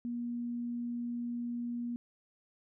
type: tone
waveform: sine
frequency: 239 Hz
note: A#3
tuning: 43 cents sharp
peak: -34 dBFS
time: 0.05-1.96 s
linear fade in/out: 0 ms
effects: none